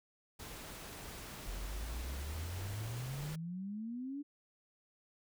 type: noise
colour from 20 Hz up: pink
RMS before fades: -48 dBFS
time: 0.39-3.36 s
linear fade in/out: 10 ms
type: exponential sweep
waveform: sine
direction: up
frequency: 41.66 to 293.7 Hz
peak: -39 dBFS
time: 1.46-4.23 s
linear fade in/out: 20 ms
effects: none